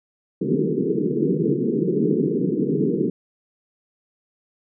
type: band-pass noise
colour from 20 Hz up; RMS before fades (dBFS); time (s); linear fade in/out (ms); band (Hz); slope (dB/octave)
white; -21; 0.41-3.1; 5; 140 to 450; 96
effects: none